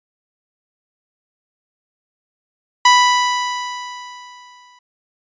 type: tone with exponential decay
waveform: sawtooth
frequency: 987.8 Hz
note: B5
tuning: in tune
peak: -3 dBFS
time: 2.85-4.79 s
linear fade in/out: 5 ms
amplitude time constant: 420 ms
effects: resampled to 16000 Hz